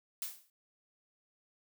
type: noise with exponential decay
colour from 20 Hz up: blue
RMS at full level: -35 dBFS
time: 0.22-0.5 s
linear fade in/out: 1 ms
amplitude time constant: 59 ms
effects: none